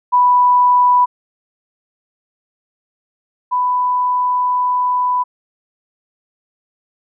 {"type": "tone pair in turn", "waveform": "sine", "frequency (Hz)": [987.8, 994.1], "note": ["B5", "B5"], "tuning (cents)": [0, 11], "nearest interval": "unison", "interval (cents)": 11, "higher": "second", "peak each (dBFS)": [-8, -13], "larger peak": "first", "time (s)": [[0.12, 1.06], [3.51, 5.24]], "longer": "second", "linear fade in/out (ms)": 20, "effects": []}